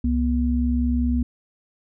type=tone pair together; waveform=sine; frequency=67.5 / 242.4 Hz; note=C#2 / B3; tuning=-45 / -32 cents; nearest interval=octave + minor seventh; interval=2213 cents; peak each=-21 dBFS; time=0.04-1.23 s; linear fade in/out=5 ms; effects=none